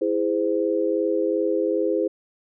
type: chord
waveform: sine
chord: E augmented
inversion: none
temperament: just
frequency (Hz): 329.6 / 412 / 515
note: E4 / G#4 / B#4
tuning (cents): 0 / -14 / -28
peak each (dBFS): -24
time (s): 0.01-2.08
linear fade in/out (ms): 10
effects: none